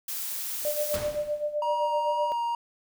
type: noise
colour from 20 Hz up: blue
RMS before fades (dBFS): -33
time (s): 0.08-0.96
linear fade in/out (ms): 5
type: tone with tremolo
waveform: sine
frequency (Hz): 595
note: D5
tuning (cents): +22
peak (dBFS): -24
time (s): 0.65-2.32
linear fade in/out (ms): 0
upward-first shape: sine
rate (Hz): 7.8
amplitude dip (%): 75
type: noise with exponential decay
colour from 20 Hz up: pink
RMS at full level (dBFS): -32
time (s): 0.94-1.63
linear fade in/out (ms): 0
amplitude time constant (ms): 150
type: tone with vibrato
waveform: triangle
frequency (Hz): 945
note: A#5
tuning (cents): +23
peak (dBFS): -24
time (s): 1.62-2.55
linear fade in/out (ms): 2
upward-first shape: sine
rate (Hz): 2.1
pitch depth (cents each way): 11
effects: none